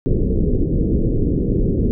pink low-pass noise, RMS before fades -17 dBFS, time 0.06-1.91 s, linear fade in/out 0 ms, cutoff 460 Hz, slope 48 dB/octave, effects none

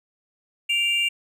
triangle tone pair together, 2338 / 2794 Hz, D7 / F7, -8 / 0 cents, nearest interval minor third, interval 308 cents, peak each -24 / -19 dBFS, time 0.69-1.09 s, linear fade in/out 10 ms, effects none

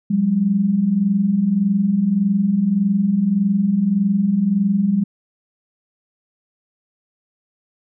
sine tone pair together, 180 / 201.7 Hz, F#3 / G3, -47 / +50 cents, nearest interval major second, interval 197 cents, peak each -21 / -15 dBFS, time 0.1-5.04 s, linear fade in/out 10 ms, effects none

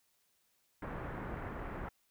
pink low-pass noise, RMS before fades -42 dBFS, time 0.82-1.89 s, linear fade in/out 5 ms, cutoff 1800 Hz, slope 24 dB/octave, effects white hiss -75 dBFS RMS until 2.1 s

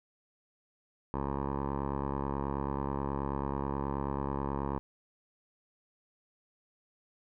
10% pulse tone with low-pass filter, 69.3 Hz, C#2, in tune, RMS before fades -34 dBFS, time 1.14-4.79 s, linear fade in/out 0 ms, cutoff 940 Hz, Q 2.9, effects none

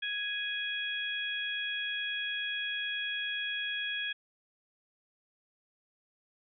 harmonic tone, 830.6 Hz, G#5, in tune, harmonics 2 / 3 / 4, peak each -36 / -38 / -36 dBFS, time 0.02-4.13 s, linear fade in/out 10 ms, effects none

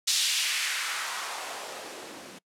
blue noise with band-pass filter sweep, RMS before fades -31 dBFS, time 0.07-2.39 s, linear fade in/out 10 ms, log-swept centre 4200 to 230 Hz, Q 1.5, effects noise-tail reverb RT60 0.1 s tail -24 dB re dry + low-pass 11000 Hz 12 dB/octave

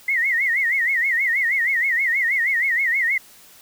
sine tone with vibrato, 2006 Hz, B6, 26 cents sharp, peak -17 dBFS, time 0.08-3.18 s, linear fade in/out 5 ms, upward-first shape sine, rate 6.3 Hz, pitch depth 160 cents each way, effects white hiss -48 dBFS RMS until 3.61 s

